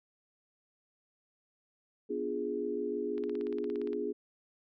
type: chord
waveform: sine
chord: B diminished seventh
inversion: none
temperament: equal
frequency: 246.9 / 293.7 / 349.2 / 415.3 Hz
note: B3 / D4 / F4 / Ab4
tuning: 0 / 0 / 0 / 0 cents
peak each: -40 / -40 / -39 / -34 dBFS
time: 2.09-4.13 s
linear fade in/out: 20 ms
type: click train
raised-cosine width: 0.3 ms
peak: -34 dBFS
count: 14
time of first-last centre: 3.18-3.931 s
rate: 17.3 Hz
effects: none